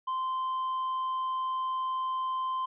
triangle tone, 1039 Hz, C6, 12 cents flat, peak -27 dBFS, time 0.07-2.66 s, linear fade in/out 10 ms, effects resampled to 8000 Hz

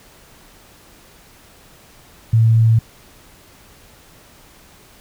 sine tone, 112.9 Hz, A2, 45 cents sharp, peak -9 dBFS, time 2.33-2.79 s, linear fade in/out 5 ms, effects pink hiss -47 dBFS RMS until 5 s

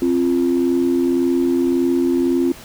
sine tone pair together, 264.4 / 346.2 Hz, C4 / F4, +18 / -15 cents, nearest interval perfect fourth, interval 467 cents, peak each -16 dBFS, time 0.02-2.52 s, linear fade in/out 2 ms, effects tanh soft clip ceiling -8 dBFS + pink hiss -39 dBFS RMS until 2.64 s

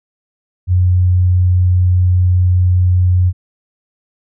sine tone, 90.5 Hz, F#2, 38 cents flat, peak -8 dBFS, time 0.67-3.33 s, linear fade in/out 50 ms, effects none

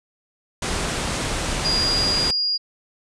pink low-pass noise, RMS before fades -25 dBFS, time 0.62-2.31 s, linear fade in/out 5 ms, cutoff 9700 Hz, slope 48 dB/octave
sine tone, 4848 Hz, D#8, 46 cents flat, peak -19 dBFS, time 1.64-2.58 s, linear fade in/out 20 ms
effects none

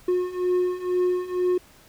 triangle beating tone pair, 360 / 362.1 Hz, F#4 / F#4, -47 / -37 cents, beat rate 2.1 Hz, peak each -24 / -21 dBFS, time 0.08-1.58 s, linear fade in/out 5 ms, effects pink hiss -53 dBFS RMS until 1.88 s

